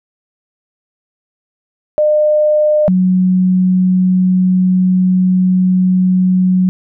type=tone pair in turn; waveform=sine; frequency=605 / 184.28 Hz; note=D#5 / F#3; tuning=-49 / -7 cents; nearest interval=octave + major sixth; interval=2058 cents; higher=first; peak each=-8 dBFS; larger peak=neither; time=1.98-2.88 / 2.88-6.69 s; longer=second; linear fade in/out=0 ms; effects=none